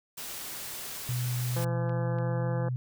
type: noise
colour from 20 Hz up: white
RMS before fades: -39 dBFS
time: 0.17-1.65 s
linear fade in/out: 10 ms
type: click train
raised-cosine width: 0.3 ms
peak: -35 dBFS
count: 5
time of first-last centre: 1.02-2.186 s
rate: 3.43 Hz
type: tone with pitch glide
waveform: sine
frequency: 123.47 to 125.63 Hz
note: B2 to B2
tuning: 0 to +30 cents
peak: -28 dBFS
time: 1.09-2.76 s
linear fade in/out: 0 ms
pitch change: +30 cents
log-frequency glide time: 2.2-2.55 s
type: harmonic tone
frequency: 170 Hz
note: F3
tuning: 46 cents flat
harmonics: 1 / 2 / 3 / 4 / 5 / 6 / 7 / 8 / 9 / 10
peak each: -35 / -41 / -34 / -46 / -42 / -48 / -47 / -53 / -48 / -50 dBFS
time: 1.56-2.69 s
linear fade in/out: 5 ms
effects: none